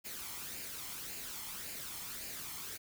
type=noise with flanger; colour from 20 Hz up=white; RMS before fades=-44 dBFS; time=0.04-2.78 s; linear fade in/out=20 ms; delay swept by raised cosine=0.42 to 0.95 ms; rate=1.8 Hz; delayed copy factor=+0.5; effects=none